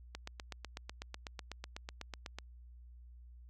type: click train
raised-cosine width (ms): 0.2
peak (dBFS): -25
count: 19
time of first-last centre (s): 0.15-2.386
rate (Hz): 8.05
effects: added 60 Hz sine -52 dBFS peak until 3.49 s

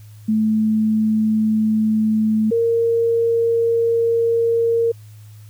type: tone pair in turn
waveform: sine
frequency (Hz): 217.5 / 462.3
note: A3 / A#4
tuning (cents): -20 / -14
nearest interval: octave + minor second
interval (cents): 1306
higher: second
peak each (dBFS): -14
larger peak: neither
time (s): 0.28-2.51 / 2.51-4.92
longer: second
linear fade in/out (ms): 10
effects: added 106 Hz sine -38 dBFS peak until 5.49 s + white hiss -54 dBFS RMS until 5.49 s

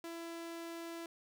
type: tone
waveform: sawtooth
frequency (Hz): 334.6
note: E4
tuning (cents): +26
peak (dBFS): -39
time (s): 0.04-1.06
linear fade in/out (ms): 2
effects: none

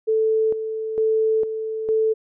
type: tone with tremolo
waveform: sine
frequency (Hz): 440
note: A4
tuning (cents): 0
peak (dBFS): -16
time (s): 0.07-2.14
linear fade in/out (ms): 20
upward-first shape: square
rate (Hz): 1.1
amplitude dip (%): 60
effects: none

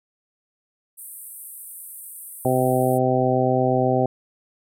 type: band-pass noise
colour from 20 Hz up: pink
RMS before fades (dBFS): -39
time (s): 0.97-2.99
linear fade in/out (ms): 20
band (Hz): 8500 to 15000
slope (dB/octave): 96
type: harmonic tone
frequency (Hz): 128.3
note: C3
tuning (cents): -34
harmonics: 1 / 2 / 3 / 4 / 5 / 6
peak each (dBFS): -24 / -24 / -24 / -24 / -24 / -24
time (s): 2.45-4.06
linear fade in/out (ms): 2
effects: none

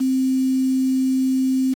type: tone with quantisation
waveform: sine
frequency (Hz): 261.6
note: C4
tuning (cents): 0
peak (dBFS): -16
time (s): 0-1.74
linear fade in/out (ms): 10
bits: 6
effects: AAC 64 kbps

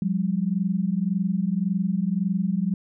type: tone pair together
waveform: sine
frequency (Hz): 178.1 / 199.91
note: F3 / G3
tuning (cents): +34 / +34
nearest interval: major second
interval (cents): 200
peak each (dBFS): -24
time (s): 0.02-2.74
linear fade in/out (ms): 2
effects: none

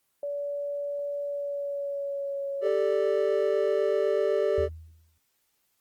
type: tone with pitch glide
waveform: sine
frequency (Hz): 573 to 555.7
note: D5 to C#5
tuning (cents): -43 to +4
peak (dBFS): -29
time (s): 0.23-2.67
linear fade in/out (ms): 2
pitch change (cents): -53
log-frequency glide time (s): 1.22-2.51
type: chord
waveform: triangle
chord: G suspended second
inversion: none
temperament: equal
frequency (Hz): 392 / 440 / 587.3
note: G4 / A4 / D5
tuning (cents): 0 / 0 / 0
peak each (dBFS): -25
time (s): 2.61-4.69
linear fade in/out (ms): 50
type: tone with exponential decay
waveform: sine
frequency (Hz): 80.3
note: E2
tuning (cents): -45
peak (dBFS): -28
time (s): 4.58-5.18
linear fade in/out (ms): 0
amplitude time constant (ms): 130
effects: white hiss -73 dBFS RMS until 5.8 s + Opus 24 kbps

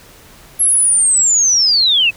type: linear sweep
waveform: sine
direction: down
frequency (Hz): 11270 to 2521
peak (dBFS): -9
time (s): 0.59-2.11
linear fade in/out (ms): 20
effects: pink hiss -42 dBFS RMS until 2.16 s

